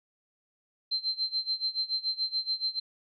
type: tone with tremolo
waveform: sine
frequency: 4118 Hz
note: C8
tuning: 28 cents flat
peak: -25 dBFS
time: 0.91-2.8 s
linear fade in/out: 10 ms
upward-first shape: sine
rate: 7 Hz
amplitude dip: 90%
effects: none